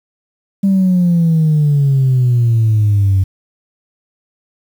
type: exponential sweep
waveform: sine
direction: down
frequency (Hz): 198.3 to 94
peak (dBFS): -7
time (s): 0.63-3.24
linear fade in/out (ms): 10
effects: tanh soft clip ceiling -6 dBFS + 7-bit